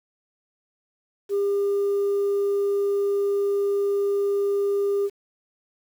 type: tone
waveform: sine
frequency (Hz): 401.5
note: G4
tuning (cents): +41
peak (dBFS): -18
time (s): 1.29-5.1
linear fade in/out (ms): 50
effects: tanh soft clip ceiling -18 dBFS + 8-bit